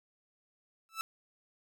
sawtooth tone with exponential growth, 1318.5 Hz, E6, in tune, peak -26 dBFS, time 0.89-1.01 s, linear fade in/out 0 ms, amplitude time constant 25 ms, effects none

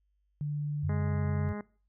sine tone with pitch glide, 147.2 to 143.42 Hz, D3 to D3, +4 to -41 cents, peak -30 dBFS, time 0.41-1.49 s, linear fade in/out 0 ms, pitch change -45 cents, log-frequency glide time 0.78-1.14 s
sine tone, 92.5 Hz, F#2, in tune, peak -30 dBFS, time 0.83-1.53 s, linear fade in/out 10 ms
harmonic tone, 207.7 Hz, G#3, in tune, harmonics 1 / 2 / 3 / 4 / 5 / 6 / 7 / 8 / 9 / 10, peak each -36 / -42 / -46 / -48 / -50 / -52 / -53 / -54 / -55 / -56 dBFS, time 0.89-1.61 s, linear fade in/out 2 ms
effects noise-tail reverb RT60 0.4 s tail -22 dB re dry + added 50 Hz sine -70 dBFS peak until 1.88 s

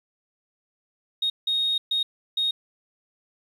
sine tone bursts at uneven times, 3729 Hz, A#7, in tune, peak -20 dBFS, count 4, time 1.22-1.3 / 1.47-1.78 / 1.91-2.03 / 2.37-2.51 s, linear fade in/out 5 ms, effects tanh soft clip ceiling -17 dBFS + 9-bit

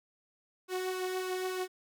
sawtooth tone with flanger, 370.4 Hz, F#4, 2 cents sharp, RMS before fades -35 dBFS, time 0.68-1.68 s, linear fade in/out 50 ms, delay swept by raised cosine 1.9 to 3.3 ms, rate 3.5 Hz, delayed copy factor +0.55, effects none

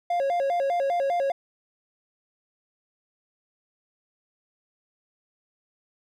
triangle tone with vibrato, 620 Hz, D#5, 6 cents flat, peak -20 dBFS, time 0.1-1.32 s, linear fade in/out 5 ms, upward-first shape square, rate 5 Hz, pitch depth 210 cents each way, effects none

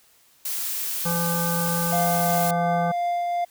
blue noise, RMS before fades -28 dBFS, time 0.45-2.51 s, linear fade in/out 5 ms
harmonic tone, 170 Hz, F3, 46 cents flat, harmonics 1 / 3 / 5 / 7 / 9, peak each -25 / -30 / -32 / -33 / -35 dBFS, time 1.05-2.92 s, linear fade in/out 10 ms
triangle tone with tremolo, 698.5 Hz, F5, in tune, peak -19 dBFS, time 1.92-3.45 s, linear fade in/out 10 ms, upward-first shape triangle, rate 2.8 Hz, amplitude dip 25%
effects white hiss -58 dBFS RMS until 3.5 s

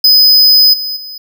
square tone with level steps, 5020 Hz, D#8, 15 cents sharp, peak -4 / -17 / -25 dBFS, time 0.04-1.18 s, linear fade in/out 5 ms, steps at 0.73 / 0.96 s, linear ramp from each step 10 ms, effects none

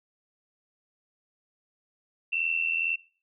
sine tone pair together, 2643 / 2725 Hz, E7 / F7, +4 / -43 cents, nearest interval minor second, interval 53 cents, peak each -29 / -27 dBFS, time 2.32-2.96 s, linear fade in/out 10 ms, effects noise-tail reverb RT60 0.4 s tail -19 dB re dry

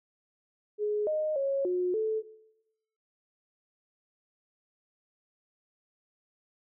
sine tone with pitch steps, 419.4 / 617 / 549 / 360.9 / 437.3 Hz, G#4 / D#5 / C#5 / F#4 / A4, +17 / -15 / -17 / -43 / -11 cents, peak -26 dBFS, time 0.78-2.23 s, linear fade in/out 50 ms, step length 290 ms, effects noise-tail reverb RT60 0.9 s tail -18 dB re dry

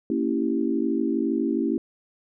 sine chord, A# diminished seventh, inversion none, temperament equal with one note detuned, 230.3 / 277.2 / 329.6 / 392 Hz, A#3 / C#4 / E4 / G4, -21 / 0 / 0 / 0 cents, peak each -27 / -26 / -26 / -30 dBFS, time 0.1-1.78 s, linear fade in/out 2 ms, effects none

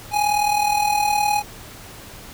square tone with amplitude modulation, 832 Hz, G#5, 3 cents sharp, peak -15 dBFS, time 0.11-1.43 s, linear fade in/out 50 ms, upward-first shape sine, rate 39.3 Hz, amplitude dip 60%, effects added 106 Hz sine -47 dBFS peak until 2.33 s + pink hiss -40 dBFS RMS until 2.33 s

